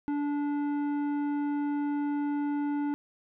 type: tone with tanh clipping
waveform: sine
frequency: 290 Hz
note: D4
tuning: 22 cents flat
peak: -29 dBFS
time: 0.08-2.94 s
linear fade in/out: 0 ms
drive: 11 dB
effects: none